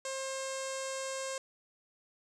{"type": "tone with low-pass filter", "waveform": "sawtooth", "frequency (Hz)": 533, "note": "C5", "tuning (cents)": 32, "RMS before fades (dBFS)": -38, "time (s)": [0.05, 1.38], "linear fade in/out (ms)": 2, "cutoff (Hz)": 7600, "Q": 4.5, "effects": []}